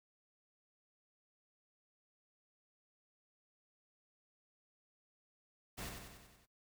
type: noise with echo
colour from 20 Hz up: pink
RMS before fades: -45 dBFS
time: 5.77-5.9 s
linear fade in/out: 20 ms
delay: 94 ms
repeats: 6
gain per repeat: -4 dB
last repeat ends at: 6.464 s
effects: noise-tail reverb RT60 0.1 s tail -18 dB re dry